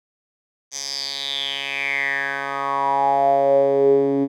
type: tone with band-pass filter sweep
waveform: 10% pulse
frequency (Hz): 138.6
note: C#3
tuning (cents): 0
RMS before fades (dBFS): -20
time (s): 0.71-4.28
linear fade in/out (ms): 50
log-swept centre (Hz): 6100 to 300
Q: 7
effects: none